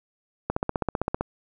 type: click train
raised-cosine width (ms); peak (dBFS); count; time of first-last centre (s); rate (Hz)
1; -10; 12; 0.5-1.21; 15.5
effects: none